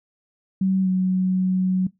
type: tone with pitch glide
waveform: sine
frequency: 190 to 185.77 Hz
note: F#3 to F#3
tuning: +46 to +7 cents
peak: -17 dBFS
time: 0.61-1.87 s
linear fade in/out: 5 ms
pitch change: -39 cents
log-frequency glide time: 0.82-0.88 s
effects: noise-tail reverb RT60 0.2 s tail -22 dB re dry